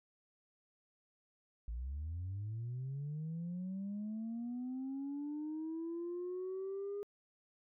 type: linear sweep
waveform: sine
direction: up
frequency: 53.6 to 410 Hz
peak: -37 dBFS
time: 1.68-7.03 s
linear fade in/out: 0 ms
effects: tanh soft clip ceiling -36 dBFS